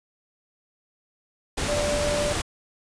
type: tone in noise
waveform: sine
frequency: 587.3 Hz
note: D5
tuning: in tune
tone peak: -24 dBFS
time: 1.68-2.33 s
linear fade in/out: 10 ms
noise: pink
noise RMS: -27 dBFS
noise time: 1.57-2.42 s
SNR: 0 dB
effects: resampled to 22050 Hz